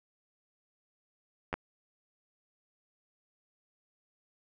clicks, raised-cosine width 0.5 ms, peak -18 / -17 dBFS, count 2, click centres 1.529 / 1.54 s, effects none

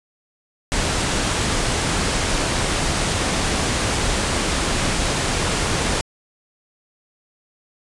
pink low-pass noise, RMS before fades -21 dBFS, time 0.72-6.01 s, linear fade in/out 0 ms, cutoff 10000 Hz, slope 48 dB/octave, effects resampled to 24000 Hz

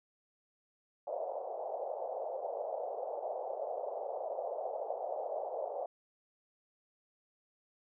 white band-pass noise, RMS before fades -39 dBFS, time 1.07-5.86 s, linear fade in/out 2 ms, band 490 to 740 Hz, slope 48 dB/octave, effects none

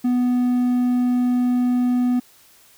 triangle tone, 247.3 Hz, B3, 3 cents sharp, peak -14 dBFS, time 0.04-2.2 s, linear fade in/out 10 ms, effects white hiss -52 dBFS RMS until 2.77 s

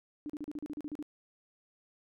sine tone bursts, 297.3 Hz, D4, 21 cents sharp, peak -36 dBFS, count 11, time 0.26-1.026 s, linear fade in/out 0 ms, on 36 ms, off 37 ms, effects none

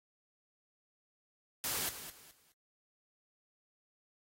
white noise with echo, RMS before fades -36 dBFS, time 1.64-1.89 s, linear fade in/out 0 ms, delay 210 ms, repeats 3, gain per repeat -11 dB, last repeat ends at 2.52 s, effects AAC 48 kbps

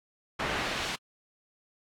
brown noise with band-pass filter sweep, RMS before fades -33 dBFS, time 0.39-0.96 s, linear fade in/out 10 ms, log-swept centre 1800 to 4100 Hz, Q 0.8, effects AAC 64 kbps

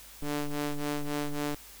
sawtooth ring-modulated tone, 146.83 Hz, D3, in tune, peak -23 dBFS, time 0.22-1.55 s, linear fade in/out 5 ms, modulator 145 Hz, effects added 50 Hz sine -57 dBFS peak until 1.8 s + white hiss -50 dBFS RMS until 1.8 s

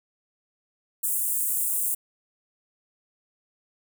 pink high-pass noise, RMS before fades -26 dBFS, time 1.03-1.95 s, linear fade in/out 10 ms, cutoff 8200 Hz, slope 48 dB/octave, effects none

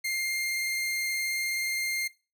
sawtooth tone with vibrato, 2112 Hz, C7, 16 cents sharp, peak -25 dBFS, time 0.04-2.08 s, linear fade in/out 10 ms, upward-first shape triangle, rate 19 Hz, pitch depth 12 cents each way, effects noise-tail reverb RT60 0.3 s tail -19 dB re dry

